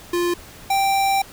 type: tone pair in turn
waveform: square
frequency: 349.2 / 783.9 Hz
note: F4 / G5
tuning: 0 / 0 cents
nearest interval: octave + major second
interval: 1400 cents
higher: second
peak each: -19 / -17 dBFS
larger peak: second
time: 0.13-0.34 / 0.7-1.22 s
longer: second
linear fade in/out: 5 ms
effects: pink hiss -42 dBFS RMS until 1.32 s